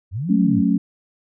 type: linear two-way sweep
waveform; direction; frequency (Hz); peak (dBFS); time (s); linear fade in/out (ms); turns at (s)
sine; up then down; 80.5 to 220 to 80.5; -22; 0.11-0.63; 50; 0.35
type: chord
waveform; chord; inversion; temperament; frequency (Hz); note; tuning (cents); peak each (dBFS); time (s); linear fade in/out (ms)
sine; F# minor; none; equal; 185 / 220 / 277.2; F#3 / A3 / C#4; 0 / 0 / 0; -19; 0.29-0.78; 10
effects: none